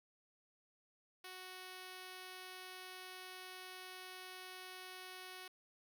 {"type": "tone", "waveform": "5% pulse", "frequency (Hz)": 370, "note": "F#4", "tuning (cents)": 0, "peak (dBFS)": -38, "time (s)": [1.24, 5.48], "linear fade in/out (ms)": 5, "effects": []}